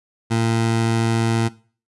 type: tone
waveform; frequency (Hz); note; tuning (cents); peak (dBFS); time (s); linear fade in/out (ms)
20% pulse; 114.1; A#2; -37; -12; 0.3-1.49; 20
effects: noise-tail reverb RT60 0.4 s tail -19 dB re dry + resampled to 24000 Hz